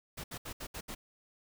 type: noise bursts at uneven times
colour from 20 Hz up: pink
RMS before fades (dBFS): -42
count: 6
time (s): 0.17-0.24 / 0.31-0.38 / 0.45-0.53 / 0.6-0.67 / 0.74-0.81 / 0.88-0.95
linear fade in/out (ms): 10
effects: none